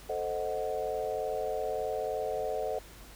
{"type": "chord", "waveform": "sine", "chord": "A diminished seventh", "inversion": "none", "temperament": "equal", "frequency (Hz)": [440, 523.3, 622.3, 740], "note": ["A4", "C5", "Eb5", "Gb5"], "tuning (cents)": [0, 0, 0, 0], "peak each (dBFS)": [-35, -36, -36, -37], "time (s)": [0.09, 2.79], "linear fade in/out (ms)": 5, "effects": ["added 50 Hz sine -52 dBFS peak until 3.15 s", "pink hiss -52 dBFS RMS until 3.15 s"]}